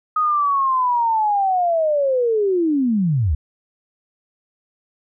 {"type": "linear sweep", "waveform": "sine", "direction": "down", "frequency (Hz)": [1258, 64.9], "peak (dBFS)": -15, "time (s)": [0.16, 3.35], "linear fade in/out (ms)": 5, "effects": []}